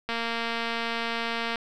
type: click train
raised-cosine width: 0.3 ms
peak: -14 dBFS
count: 340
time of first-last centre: 0.09-1.558 s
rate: 231 Hz
effects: none